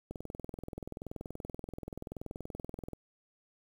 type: click train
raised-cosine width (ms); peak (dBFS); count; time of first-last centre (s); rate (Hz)
2; -27; 60; 0.11-2.933; 20.9
effects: 9-bit